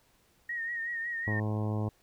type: tone with vibrato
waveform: sine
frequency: 1864.7 Hz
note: A#6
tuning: in tune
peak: -32 dBFS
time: 0.49-1.4 s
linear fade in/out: 5 ms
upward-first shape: triangle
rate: 5.4 Hz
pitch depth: 58 cents each way
type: harmonic tone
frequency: 106.7 Hz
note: G#2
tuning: 47 cents sharp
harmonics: 1 / 2 / 3 / 4 / 5 / 6 / 7 / 8 / 9 / 10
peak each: -30 / -36 / -40 / -42 / -44 / -46 / -47 / -48 / -49 / -50 dBFS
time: 1.27-1.89 s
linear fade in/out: 5 ms
effects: pink hiss -67 dBFS RMS until 2.02 s